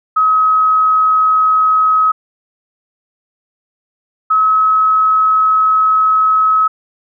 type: tone pair in turn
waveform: sine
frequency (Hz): 1274 / 1283.6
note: D#6 / E6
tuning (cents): +41 / -46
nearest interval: unison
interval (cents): 13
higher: second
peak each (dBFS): -8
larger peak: neither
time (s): 0.16-2.12 / 4.3-6.68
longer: second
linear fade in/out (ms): 10
effects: none